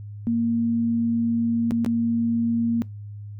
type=tone with dropouts; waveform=sine; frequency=231.9 Hz; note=A#3; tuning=9 cents flat; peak=-19 dBFS; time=0.27-2.82 s; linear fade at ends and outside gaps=0 ms; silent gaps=1.709-1.719 / 1.847-1.862 s; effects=noise-tail reverb RT60 0.2 s tail -22 dB re dry + added 103 Hz sine -34 dBFS peak until 3.39 s